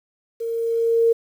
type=tone with level ramp; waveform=sine; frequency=460 Hz; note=A#4; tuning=23 cents flat; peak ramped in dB=-24 to -12 dBFS; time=0.4-1.13 s; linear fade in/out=10 ms; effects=8-bit